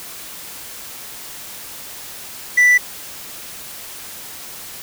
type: tone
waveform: triangle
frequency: 1975.5 Hz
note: B6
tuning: in tune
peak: -7 dBFS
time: 2.57-2.78 s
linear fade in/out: 10 ms
effects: white hiss -34 dBFS RMS until 4.82 s